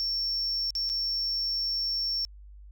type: tone with dropouts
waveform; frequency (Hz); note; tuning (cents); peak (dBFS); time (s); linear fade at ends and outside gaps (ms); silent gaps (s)
sine; 5450; F8; -43; -25; 0-2.25; 0; 0.705-0.752 / 0.892-0.898
effects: tanh soft clip ceiling -24 dBFS + added 50 Hz sine -45 dBFS peak until 2.71 s